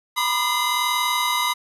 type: tone cluster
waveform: square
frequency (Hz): 965 / 1006 / 1212 / 2061 / 3861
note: B5 / B5 / D#6 / C7 / B7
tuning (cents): -40 / +32 / -46 / -27 / -40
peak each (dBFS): -27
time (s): 0.16-1.54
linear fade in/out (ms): 20
effects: resampled to 32000 Hz + 9-bit

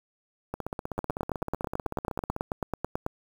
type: two click trains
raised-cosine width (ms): 1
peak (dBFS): -14 / -18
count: 20 / 30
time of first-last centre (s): 0.99-3.064 / 0.54-2.364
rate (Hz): 9.16 / 15.9
effects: 7-bit

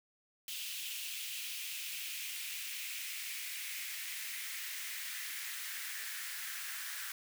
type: noise with high-pass filter sweep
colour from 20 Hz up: white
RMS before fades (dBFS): -42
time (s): 0.48-7.12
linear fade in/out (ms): 2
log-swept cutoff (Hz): 2900 to 1600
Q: 2.9
effects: none

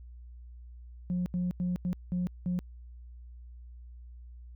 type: tone bursts at uneven times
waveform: sine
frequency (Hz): 179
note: F3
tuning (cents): +43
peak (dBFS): -26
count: 6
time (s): 1.1-1.26 / 1.34-1.51 / 1.6-1.76 / 1.85-1.93 / 2.12-2.27 / 2.46-2.59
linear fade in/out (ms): 0
effects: tanh soft clip ceiling -25 dBFS + added 60 Hz sine -45 dBFS peak until 4.55 s

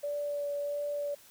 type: tone with vibrato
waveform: sine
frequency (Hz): 578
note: D5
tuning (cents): -28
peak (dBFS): -31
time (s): 0.03-1.15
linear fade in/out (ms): 10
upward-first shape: sine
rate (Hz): 1.5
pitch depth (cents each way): 11
effects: white hiss -57 dBFS RMS until 1.3 s

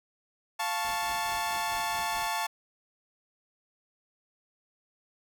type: chord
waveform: sawtooth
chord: F augmented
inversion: none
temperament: equal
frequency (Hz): 698.5 / 880 / 1108.7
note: F5 / A5 / C#6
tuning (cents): 0 / 0 / 0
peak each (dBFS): -32 / -27 / -32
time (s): 0.59-2.47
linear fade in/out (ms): 10
type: noise with tremolo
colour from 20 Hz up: pink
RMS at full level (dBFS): -46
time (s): 0.84-2.28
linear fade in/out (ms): 10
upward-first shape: sine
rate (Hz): 4.6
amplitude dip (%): 70
effects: none

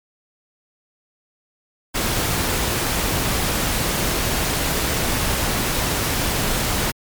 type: noise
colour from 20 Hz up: pink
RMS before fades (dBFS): -21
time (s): 1.94-6.92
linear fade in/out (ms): 20
effects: MP3 96 kbps

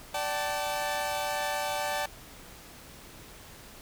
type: chord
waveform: sawtooth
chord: D suspended fourth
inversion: none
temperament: equal with one note detuned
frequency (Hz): 587.3 / 766.1 / 880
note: D5 / G5 / A5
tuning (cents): 0 / -40 / 0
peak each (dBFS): -30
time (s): 0.14-2.06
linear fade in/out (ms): 5
effects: pink hiss -49 dBFS RMS until 3.81 s

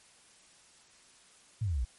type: exponential sweep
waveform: sine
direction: down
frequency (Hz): 118.8 to 54.2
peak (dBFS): -28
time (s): 1.61-1.85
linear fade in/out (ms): 10
effects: white hiss -60 dBFS RMS until 1.98 s + MP3 48 kbps

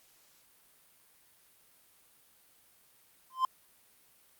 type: tone with exponential growth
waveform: triangle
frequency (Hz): 1039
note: C6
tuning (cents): -12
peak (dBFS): -19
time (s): 3.3-3.45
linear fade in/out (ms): 2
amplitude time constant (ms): 31
effects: white hiss -64 dBFS RMS until 4.39 s + Opus 48 kbps

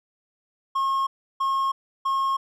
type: tone bursts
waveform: triangle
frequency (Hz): 1081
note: C#6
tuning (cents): -44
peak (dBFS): -19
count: 3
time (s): 0.75-2.37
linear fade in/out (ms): 10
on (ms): 320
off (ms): 330
effects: none

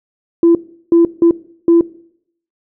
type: tone bursts at uneven times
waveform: sine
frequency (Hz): 337.3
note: E4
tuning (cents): +40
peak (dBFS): -4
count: 4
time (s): 0.43-0.55 / 0.92-1.05 / 1.22-1.31 / 1.68-1.81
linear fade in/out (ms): 2
effects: noise-tail reverb RT60 0.7 s tail -20 dB re dry + tanh soft clip ceiling -2 dBFS

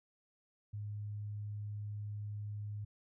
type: tone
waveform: sine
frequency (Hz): 104.1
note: G#2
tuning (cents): +5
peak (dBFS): -39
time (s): 0.73-2.85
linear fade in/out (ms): 10
effects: none

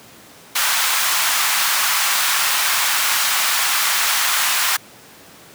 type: high-pass noise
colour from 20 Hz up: pink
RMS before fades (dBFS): -18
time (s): 0.55-4.77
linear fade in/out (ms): 10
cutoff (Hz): 970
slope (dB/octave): 24
effects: pink hiss -43 dBFS RMS until 5.54 s + high-pass 150 Hz 12 dB/octave

